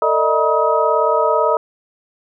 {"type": "tone cluster", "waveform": "sine", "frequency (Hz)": [449.4, 598, 636, 960, 1267], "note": ["A4", "D5", "D#5", "B5", "D#6"], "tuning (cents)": [37, 31, 38, -49, 31], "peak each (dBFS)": -19, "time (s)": [0.02, 1.57], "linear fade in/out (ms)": 2, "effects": []}